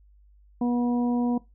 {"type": "harmonic tone", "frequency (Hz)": 242.2, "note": "B3", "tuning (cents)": -34, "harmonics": [1, 2, 3, 4], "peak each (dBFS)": [-22, -34, -35, -38], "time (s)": [0.61, 1.38], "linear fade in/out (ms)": 5, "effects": ["noise-tail reverb RT60 0.2 s tail -19 dB re dry", "added 50 Hz sine -53 dBFS peak until 1.54 s"]}